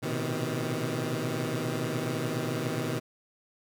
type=tone cluster; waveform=15% pulse; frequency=114.1 / 123.9 / 131.1 / 157.9 Hz; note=A#2 / B2 / C3 / D#3; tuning=-37 / +6 / +4 / +26 cents; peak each=-31 / -28 / -29 / -27 dBFS; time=0.02-3 s; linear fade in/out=20 ms; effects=none